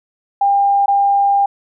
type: tone with dropouts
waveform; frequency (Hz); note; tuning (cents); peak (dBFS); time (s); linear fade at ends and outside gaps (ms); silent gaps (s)
sine; 800; G5; +35; -10; 0.41-1.46; 5; 0.86-0.88
effects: none